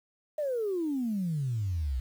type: exponential sweep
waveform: sine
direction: down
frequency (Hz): 622.3 to 60.4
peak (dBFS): -27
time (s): 0.38-2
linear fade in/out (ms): 5
effects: tanh soft clip ceiling -23 dBFS + 9-bit